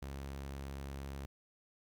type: tone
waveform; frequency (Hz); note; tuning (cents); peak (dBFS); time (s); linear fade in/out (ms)
sawtooth; 68.7; C#2; -15; -38; 0.02-1.26; 5
effects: 13-bit